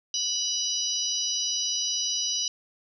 harmonic tone with a mistuned harmonic, 985 Hz, B5, 5 cents flat, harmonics 3 / 4 / 5 / 6, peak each -32 / -33 / -31 / -29 dBFS, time 0.14-2.48 s, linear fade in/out 2 ms, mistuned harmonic 6, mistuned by -20 cents, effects none

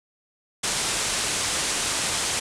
white low-pass noise, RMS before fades -26 dBFS, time 0.63-2.4 s, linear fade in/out 10 ms, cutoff 9600 Hz, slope 48 dB/octave, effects none

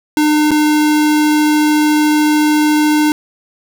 square tone with dropouts, 302.3 Hz, D#4, 50 cents flat, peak -10 dBFS, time 0.17-3.12 s, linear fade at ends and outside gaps 1 ms, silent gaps 0.508-0.515 s, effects none

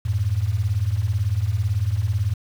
sine beating tone pair, 89.5 / 107.5 Hz, F2 / A2, +43 / -40 cents, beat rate 18 Hz, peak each -23 / -21 dBFS, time 0.05-2.34 s, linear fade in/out 10 ms, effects 7-bit

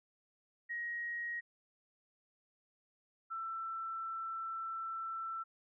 sine tone pair in turn, 1888 / 1335 Hz, A#6 / E6, +22 / +22 cents, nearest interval tritone, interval 600 cents, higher first, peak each -37 / -38 dBFS, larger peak first, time 0.69-1.41 / 3.3-5.44 s, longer second, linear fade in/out 20 ms, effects none

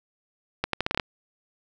accelerating click train, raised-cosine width 0.3 ms, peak -8 dBFS, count 8, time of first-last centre 0.64-0.998 s, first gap 93 ms, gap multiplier 0.79, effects none

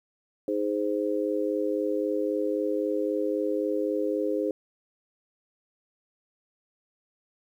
sine chord, Ab major, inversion second, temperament just, 311.5 / 415.3 / 519.1 Hz, Eb4 / Ab4 / C5, +2 / 0 / -14 cents, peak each -29 dBFS, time 0.48-4.51 s, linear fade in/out 2 ms, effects 10-bit

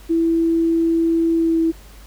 sine tone with pitch glide, 330.6 to 327 Hz, E4 to E4, +5 to -14 cents, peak -14 dBFS, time 0.09-1.72 s, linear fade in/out 20 ms, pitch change -19 cents, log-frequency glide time 1.34-1.61 s, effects added 50 Hz sine -40 dBFS peak until 2.06 s + pink hiss -47 dBFS RMS until 2.06 s

